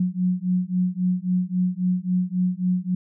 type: beating tone pair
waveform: sine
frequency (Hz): 180 / 183.7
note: F#3 / F#3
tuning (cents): -47 / -12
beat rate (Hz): 3.7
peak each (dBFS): -23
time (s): 0-2.95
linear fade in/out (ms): 5
effects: none